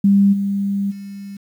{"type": "tone with level steps", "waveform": "sine", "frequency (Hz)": 199, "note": "G3", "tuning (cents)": 26, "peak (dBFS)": [-9, -17, -29], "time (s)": [0.04, 1.37], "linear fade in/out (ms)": 5, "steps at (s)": [0.32, 0.9], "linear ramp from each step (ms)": 20, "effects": ["8-bit"]}